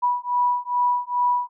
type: beating tone pair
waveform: sine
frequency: 978 / 980.4 Hz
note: B5 / B5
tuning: -17 / -13 cents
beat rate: 2.4 Hz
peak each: -22 dBFS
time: 0.02-1.49 s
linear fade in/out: 20 ms
effects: none